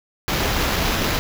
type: noise with sample-and-hold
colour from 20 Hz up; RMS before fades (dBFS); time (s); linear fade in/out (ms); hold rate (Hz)
pink; -21; 0.28-1.19; 0; 8820
effects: none